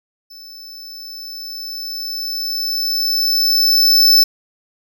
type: tone with level ramp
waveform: square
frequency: 5274 Hz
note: E8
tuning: in tune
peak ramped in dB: -36 to -7 dBFS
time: 0.3-4.24 s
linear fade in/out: 10 ms
effects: none